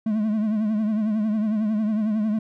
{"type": "tone with vibrato", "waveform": "triangle", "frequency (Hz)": 214.8, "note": "A3", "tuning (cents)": -41, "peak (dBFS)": -18, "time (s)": [0.06, 2.39], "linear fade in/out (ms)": 5, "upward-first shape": "triangle", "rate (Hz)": 11, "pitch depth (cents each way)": 83, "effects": []}